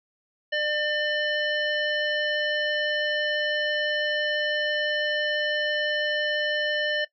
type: harmonic tone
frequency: 599 Hz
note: D5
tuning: 34 cents sharp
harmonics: 1 / 3 / 5 / 7 / 9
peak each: -28 / -27 / -30 / -39 / -44 dBFS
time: 0.52-7.05 s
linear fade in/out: 10 ms
effects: noise-tail reverb RT60 0.1 s tail -18 dB re dry